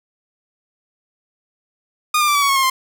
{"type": "tone with pitch steps", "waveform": "sawtooth", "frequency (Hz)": [1224, 1197.4, 1171.4, 1146, 1121.1, 1096.8, 1073, 1049.7], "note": ["D#6", "D6", "D6", "D6", "C#6", "C#6", "C6", "C6"], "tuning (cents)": [-29, 33, -5, -43, 19, -19, 43, 5], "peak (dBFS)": -10, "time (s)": [2.14, 2.7], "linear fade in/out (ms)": 5, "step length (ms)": 70, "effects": []}